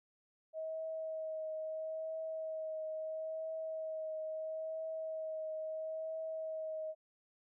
sine tone with vibrato, 635 Hz, D#5, 35 cents sharp, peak -38 dBFS, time 0.53-6.95 s, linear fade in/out 50 ms, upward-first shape triangle, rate 0.75 Hz, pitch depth 18 cents each way, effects none

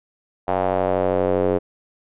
square tone with band-pass filter sweep, 46.25 Hz, F#1, in tune, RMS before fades -20 dBFS, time 0.47-1.59 s, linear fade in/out 20 ms, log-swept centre 730 to 450 Hz, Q 3, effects resampled to 8000 Hz

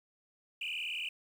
sine tone with frequency modulation, 2700 Hz, E7, 41 cents sharp, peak -33 dBFS, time 0.61-1.09 s, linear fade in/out 5 ms, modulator 40.6 Hz, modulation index 7.7, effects tanh soft clip ceiling -33 dBFS + 10-bit

